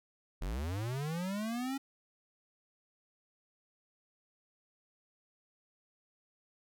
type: linear sweep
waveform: square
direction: up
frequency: 37.75 to 277.2 Hz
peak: -35 dBFS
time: 0.41-1.78 s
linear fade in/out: 10 ms
effects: none